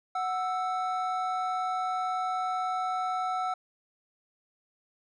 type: tone pair together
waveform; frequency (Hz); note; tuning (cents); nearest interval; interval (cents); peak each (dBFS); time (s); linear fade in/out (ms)
triangle; 740 / 1321.9; F#5 / E6; 0 / +4; minor seventh; 1004; -28 / -30; 0.15-3.54; 5
effects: resampled to 22050 Hz